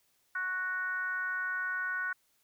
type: tone with frequency modulation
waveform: sine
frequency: 1480 Hz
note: F#6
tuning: in tune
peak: -31 dBFS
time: 0.35-2.13 s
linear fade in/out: 5 ms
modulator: 373 Hz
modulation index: 0.66
effects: white hiss -72 dBFS RMS until 2.43 s